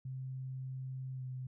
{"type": "tone with pitch glide", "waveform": "sine", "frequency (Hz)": [130.81, 128.71], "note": ["C3", "C3"], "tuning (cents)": [0, -28], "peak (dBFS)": -39, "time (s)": [0.05, 1.47], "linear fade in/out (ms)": 5, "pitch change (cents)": -28, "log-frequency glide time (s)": [1.15, 1.22], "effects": []}